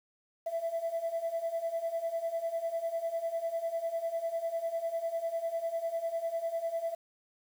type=beating tone pair; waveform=sine; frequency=659.3 / 669.3 Hz; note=E5 / E5; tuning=0 / +26 cents; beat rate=10 Hz; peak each=-35 / -32 dBFS; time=0.46-6.95 s; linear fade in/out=10 ms; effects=tanh soft clip ceiling -26 dBFS + 9-bit